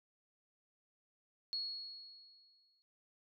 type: tone with exponential decay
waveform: sine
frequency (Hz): 4334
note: C#8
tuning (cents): -40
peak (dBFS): -35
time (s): 1.53-2.82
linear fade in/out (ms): 0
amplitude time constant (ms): 280
effects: none